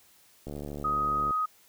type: click train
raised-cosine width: 2 ms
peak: -25 dBFS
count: 62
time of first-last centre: 0.47-1.308 s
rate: 72.8 Hz
type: tone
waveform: sine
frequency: 1255 Hz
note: D#6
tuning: 15 cents sharp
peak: -25 dBFS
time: 0.84-1.46 s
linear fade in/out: 10 ms
effects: white hiss -60 dBFS RMS until 1.68 s